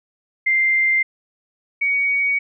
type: tone pair in turn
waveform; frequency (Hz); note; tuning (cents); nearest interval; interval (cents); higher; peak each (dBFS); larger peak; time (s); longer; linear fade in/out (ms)
sine; 2093 / 2247; C7 / C#7; 0 / +23; minor second; 123; second; -14 / -16; first; 0.46-1.03 / 1.81-2.39; second; 10
effects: none